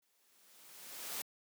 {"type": "noise with exponential growth", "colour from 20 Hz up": "white", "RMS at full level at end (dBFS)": -39, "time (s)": [0.02, 1.22], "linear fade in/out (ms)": 5, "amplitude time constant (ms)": 260, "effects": ["high-pass 200 Hz 12 dB/octave"]}